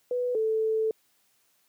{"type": "tone pair in turn", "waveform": "sine", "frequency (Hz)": [493.9, 440], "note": ["B4", "A4"], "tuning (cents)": [0, 0], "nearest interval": "major second", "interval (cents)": 200, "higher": "first", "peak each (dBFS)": [-25, -23], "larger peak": "second", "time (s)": [[0.11, 0.35], [0.35, 0.91]], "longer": "second", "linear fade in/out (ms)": 2, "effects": ["white hiss -68 dBFS RMS until 1.68 s", "high-pass 100 Hz 12 dB/octave"]}